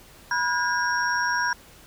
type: tone cluster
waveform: sine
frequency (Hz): 974 / 1444 / 1626 / 5590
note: B5 / F#6 / G#6 / F8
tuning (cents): -24 / -43 / -37 / +1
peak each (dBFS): -26 / -29 / -25 / -32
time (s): 0.31-1.53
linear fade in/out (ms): 2
effects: pink hiss -50 dBFS RMS until 1.86 s